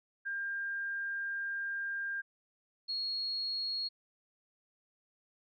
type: tone pair in turn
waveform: sine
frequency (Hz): 1600 / 4306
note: G6 / C8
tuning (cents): +35 / +49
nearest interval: octave + perfect fourth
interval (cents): 1714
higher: second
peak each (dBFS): -34 / -33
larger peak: second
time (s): 0.25-2.22 / 2.88-3.89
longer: first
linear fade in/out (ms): 20
effects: none